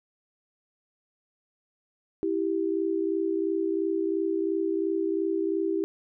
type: tone pair together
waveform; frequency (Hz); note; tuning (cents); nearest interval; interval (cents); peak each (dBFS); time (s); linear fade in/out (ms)
sine; 328.3 / 391.2; E4 / G4; -7 / -4; minor third; 303; -27; 2.23-5.84; 0
effects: none